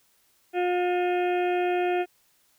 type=harmonic tone with a mistuned harmonic; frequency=357.1 Hz; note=F4; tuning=39 cents sharp; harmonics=1 / 2 / 4 / 5 / 6 / 7 / 8 / 9; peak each=-24 / -27 / -38 / -40 / -43 / -37 / -47 / -47 dBFS; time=0.53-2.06 s; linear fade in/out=50 ms; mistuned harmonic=8; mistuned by=-41 cents; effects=white hiss -65 dBFS RMS until 2.58 s